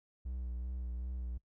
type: tone with vibrato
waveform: triangle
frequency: 61.74 Hz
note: B1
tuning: in tune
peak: -35 dBFS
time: 0.25-1.38 s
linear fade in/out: 10 ms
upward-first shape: sine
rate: 2.6 Hz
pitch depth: 39 cents each way
effects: noise-tail reverb RT60 0.1 s tail -23 dB re dry